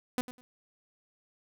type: tone with echo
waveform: sawtooth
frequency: 250 Hz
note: B3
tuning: 21 cents sharp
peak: -23 dBFS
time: 0.18-0.21 s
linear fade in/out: 0 ms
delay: 100 ms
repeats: 2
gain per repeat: -14 dB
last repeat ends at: 0.41 s
effects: none